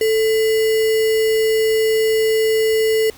sine tone with sample-and-hold, 440 Hz, A4, in tune, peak -13 dBFS, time 0.01-3.1 s, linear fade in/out 2 ms, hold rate 2450 Hz, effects pink hiss -43 dBFS RMS until 3.17 s

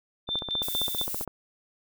sine tone with tremolo, 3564 Hz, A7, 22 cents sharp, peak -26 dBFS, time 0.27-1.06 s, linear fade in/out 50 ms, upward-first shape square, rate 4.2 Hz, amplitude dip 65%
click train, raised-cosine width 1 ms, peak -20 dBFS, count 16, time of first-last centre 0.29-1.277 s, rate 15.2 Hz
violet noise, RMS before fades -33 dBFS, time 0.62-1.25 s, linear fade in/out 10 ms
effects none

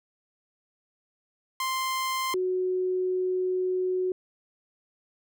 sawtooth / sine tone pair in turn, 1046.5 / 368.7 Hz, C6 / F#4, 0 / -6 cents, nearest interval octave + tritone, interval 1806 cents, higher first, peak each -23 / -24 dBFS, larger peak first, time 1.6-2.34 / 2.34-4.12 s, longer second, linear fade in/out 2 ms, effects none

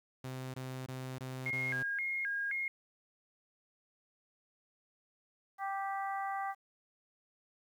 sawtooth tone bursts, 129.7 Hz, C3, 15 cents flat, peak -36 dBFS, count 5, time 0.24-1.828 s, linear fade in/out 5 ms, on 300 ms, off 22 ms
sine tone with vibrato, 1868 Hz, A#6, 3 cents sharp, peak -33 dBFS, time 1.46-2.68 s, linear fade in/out 2 ms, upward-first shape square, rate 1.9 Hz, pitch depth 240 cents each way
harmonic tone, 392 Hz, G4, in tune, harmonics 2 / 3 / 4 / 5, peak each -36 / -41 / -46 / -46 dBFS, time 5.58-6.55 s, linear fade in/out 50 ms
effects 11-bit

